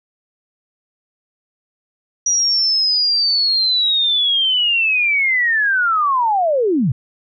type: linear sweep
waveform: sine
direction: down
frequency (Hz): 5810 to 105.8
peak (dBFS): -13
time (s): 2.26-6.92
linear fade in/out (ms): 5
effects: none